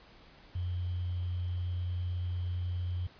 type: tone with sample-and-hold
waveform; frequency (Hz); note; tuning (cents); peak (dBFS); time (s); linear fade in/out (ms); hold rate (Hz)
sine; 89.1; F2; +35; -31; 0.55-3.07; 5; 3150
effects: pink hiss -57 dBFS RMS until 3.19 s + resampled to 11025 Hz